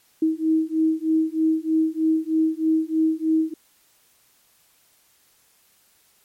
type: beating tone pair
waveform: sine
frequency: 316.8 / 320 Hz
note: D#4 / D#4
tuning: +31 / +49 cents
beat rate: 3.2 Hz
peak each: -21 dBFS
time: 0.22-3.54 s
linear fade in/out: 5 ms
effects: white hiss -60 dBFS RMS until 6.24 s + MP3 64 kbps